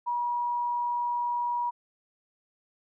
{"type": "tone", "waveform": "sine", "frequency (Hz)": 962, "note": "B5", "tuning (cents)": -46, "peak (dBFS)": -26, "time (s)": [0.06, 1.71], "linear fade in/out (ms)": 20, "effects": []}